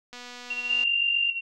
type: click train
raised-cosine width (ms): 0.2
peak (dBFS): -25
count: 174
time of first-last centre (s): 0.13-0.836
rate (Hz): 245
type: tone with tremolo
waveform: sine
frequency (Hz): 2742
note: F7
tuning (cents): -32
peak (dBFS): -26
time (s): 0.5-1.41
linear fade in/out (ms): 5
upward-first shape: sine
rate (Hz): 14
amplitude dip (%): 65
type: tone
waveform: sine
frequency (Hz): 2790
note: F7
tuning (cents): -2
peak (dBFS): -22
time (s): 0.69-1.31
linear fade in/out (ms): 10
effects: none